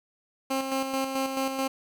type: tone with tremolo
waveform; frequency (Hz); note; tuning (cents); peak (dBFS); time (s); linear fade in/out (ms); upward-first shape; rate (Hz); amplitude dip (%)
15% pulse; 267.2; C4; +36; -19; 0.5-1.68; 10; square; 4.6; 45
effects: none